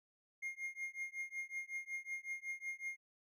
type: tone with tremolo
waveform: triangle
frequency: 2129 Hz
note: C7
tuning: 30 cents sharp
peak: -36 dBFS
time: 0.42-2.97 s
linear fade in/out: 10 ms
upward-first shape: triangle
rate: 5.4 Hz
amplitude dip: 100%
effects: none